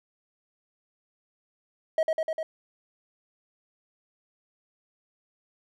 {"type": "tone with echo", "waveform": "triangle", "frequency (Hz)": 638, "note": "D#5", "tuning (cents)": 43, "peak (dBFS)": -18, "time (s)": [1.98, 2.03], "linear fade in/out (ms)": 2, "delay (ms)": 100, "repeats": 4, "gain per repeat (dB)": -2, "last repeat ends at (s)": 2.43, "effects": []}